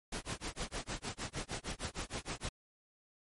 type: noise with tremolo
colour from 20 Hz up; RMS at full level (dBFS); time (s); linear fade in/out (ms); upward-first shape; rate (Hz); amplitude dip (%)
pink; -38; 0.12-2.49; 5; sine; 6.5; 100
effects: MP3 48 kbps